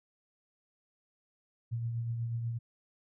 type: tone with tremolo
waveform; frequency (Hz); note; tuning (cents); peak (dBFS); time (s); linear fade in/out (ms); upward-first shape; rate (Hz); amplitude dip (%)
sine; 116.54; A#2; 0; -30; 1.71-2.59; 20; triangle; 8.2; 40
effects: none